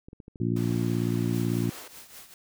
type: clicks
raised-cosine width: 3 ms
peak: -31 dBFS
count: 11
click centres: 0.085 / 0.131 / 0.202 / 0.281 / 0.358 / 0.42 / 0.522 / 0.57 / 0.66 / 0.704 / 0.753 s
type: harmonic tone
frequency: 58.1 Hz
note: A#1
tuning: 5 cents flat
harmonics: 2 / 3 / 4 / 5 / 6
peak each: -28 / -30 / -31 / -32 / -33 dBFS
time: 0.4-1.7 s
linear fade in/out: 5 ms
type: high-pass noise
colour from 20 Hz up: pink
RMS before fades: -45 dBFS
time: 0.56-1.88 s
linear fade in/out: 5 ms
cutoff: 250 Hz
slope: 96 dB/octave
type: noise with tremolo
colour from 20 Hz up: white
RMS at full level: -44 dBFS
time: 1.33-2.34 s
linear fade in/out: 2 ms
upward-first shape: triangle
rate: 5 Hz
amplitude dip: 75%
effects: none